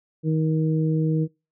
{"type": "harmonic tone", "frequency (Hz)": 157.8, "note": "D#3", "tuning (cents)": 25, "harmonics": [1, 2, 3], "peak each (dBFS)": [-20, -26, -30], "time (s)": [0.23, 1.28], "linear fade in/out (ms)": 50, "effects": ["noise-tail reverb RT60 0.3 s tail -26 dB re dry"]}